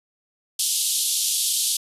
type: band-pass noise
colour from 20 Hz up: white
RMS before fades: -23 dBFS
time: 0.59-1.77 s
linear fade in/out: 5 ms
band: 3100 to 12000 Hz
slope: 48 dB/octave
effects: resampled to 32000 Hz